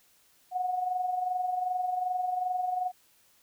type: tone with amplitude modulation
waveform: sine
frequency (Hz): 731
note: F#5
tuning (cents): -21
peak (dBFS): -25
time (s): 0.51-2.92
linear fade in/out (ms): 50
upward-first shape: sine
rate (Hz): 22.6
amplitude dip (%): 55
effects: white hiss -64 dBFS RMS until 3.42 s